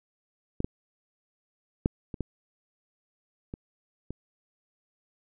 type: clicks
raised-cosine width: 3 ms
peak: -16 / -15 / -9 / -23 / -17 / -23 / -23 dBFS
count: 7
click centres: 0.604 / 0.645 / 1.859 / 2.142 / 2.207 / 3.539 / 4.106 s
effects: none